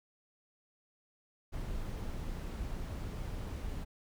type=noise; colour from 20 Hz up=brown; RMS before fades=-39 dBFS; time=1.52-3.85 s; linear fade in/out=20 ms; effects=none